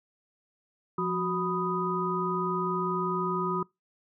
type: tone cluster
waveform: sine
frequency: 176 / 369.9 / 989 / 1245 Hz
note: F3 / F#4 / B5 / D#6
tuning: +14 / 0 / +2 / +1 cents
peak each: -32 / -31 / -34 / -31 dBFS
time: 0.98-3.63 s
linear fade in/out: 5 ms
effects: noise-tail reverb RT60 0.2 s tail -24 dB re dry